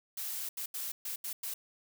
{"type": "noise bursts at uneven times", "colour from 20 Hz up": "blue", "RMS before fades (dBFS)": -38, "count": 6, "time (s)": [[0.17, 0.49], [0.57, 0.66], [0.74, 0.92], [1.05, 1.16], [1.24, 1.33], [1.43, 1.54]], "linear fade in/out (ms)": 5, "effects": []}